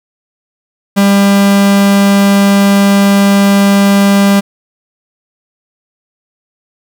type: tone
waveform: 45% pulse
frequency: 199.2 Hz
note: G3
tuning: 28 cents sharp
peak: -5 dBFS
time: 0.96-4.41 s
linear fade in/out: 20 ms
effects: none